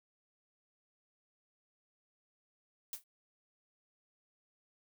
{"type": "noise with exponential decay", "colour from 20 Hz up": "blue", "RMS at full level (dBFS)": -36, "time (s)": [2.93, 3.04], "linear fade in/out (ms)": 2, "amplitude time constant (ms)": 22, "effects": []}